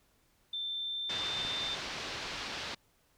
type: tone with pitch glide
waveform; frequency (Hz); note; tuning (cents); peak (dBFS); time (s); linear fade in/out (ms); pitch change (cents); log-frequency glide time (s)
sine; 3557 to 3580; A7 to A7; +18 to +29; -34; 0.53-1.75; 5; +11; 0.71-1.41
type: low-pass noise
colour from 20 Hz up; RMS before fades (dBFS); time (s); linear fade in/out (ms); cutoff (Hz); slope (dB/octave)
white; -40; 1.09-2.75; 10; 4700; 24
type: click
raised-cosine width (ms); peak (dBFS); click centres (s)
3; -33; 1.45
effects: pink hiss -70 dBFS RMS until 3.17 s